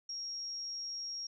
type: tone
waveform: sine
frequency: 5588 Hz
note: F8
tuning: in tune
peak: -38 dBFS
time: 0.09-1.27 s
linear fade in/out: 5 ms
effects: none